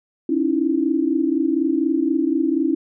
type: tone cluster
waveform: sine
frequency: 272.8 / 309.6 / 333.7 Hz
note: C#4 / D#4 / E4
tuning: -28 / -9 / +21 cents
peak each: -21 dBFS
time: 0.29-2.75 s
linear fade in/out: 5 ms
effects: none